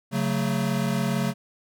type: chord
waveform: square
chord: F# minor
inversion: second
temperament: equal with one note detuned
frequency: 138.59 / 185 / 222.8 Hz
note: C#3 / F#3 / A3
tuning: 0 / 0 / +22 cents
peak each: -28 dBFS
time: 0.11-1.34 s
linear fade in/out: 50 ms
effects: none